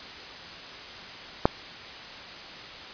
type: click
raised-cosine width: 1 ms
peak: -3 dBFS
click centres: 1.455 s
effects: white hiss -41 dBFS RMS until 2.93 s + resampled to 11025 Hz